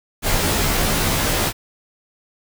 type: noise with comb filter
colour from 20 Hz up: pink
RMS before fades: -19 dBFS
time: 0.22-1.53 s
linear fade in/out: 50 ms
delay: 16 ms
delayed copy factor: -1
effects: none